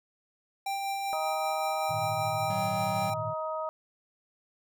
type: tone with tremolo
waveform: square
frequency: 788 Hz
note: G5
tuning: 9 cents sharp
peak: -30 dBFS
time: 0.66-3.14 s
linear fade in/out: 5 ms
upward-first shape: sine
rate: 5.2 Hz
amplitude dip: 25%
type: harmonic tone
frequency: 314.6 Hz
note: D#4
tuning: 19 cents sharp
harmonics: 2 / 3 / 4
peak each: -33 / -37 / -36 dBFS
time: 1.13-3.69 s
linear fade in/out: 0 ms
type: chord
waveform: sine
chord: Ab suspended second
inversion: none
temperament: just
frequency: 103.83 / 116.8 / 155.74 Hz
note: Ab2 / Bb2 / Eb3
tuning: 0 / +4 / +2 cents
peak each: -41 / -38 / -41 dBFS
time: 1.89-3.34 s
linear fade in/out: 20 ms
type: tone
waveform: square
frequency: 188.3 Hz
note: F#3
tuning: 31 cents sharp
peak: -37 dBFS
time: 2.5-3.1 s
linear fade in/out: 2 ms
effects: none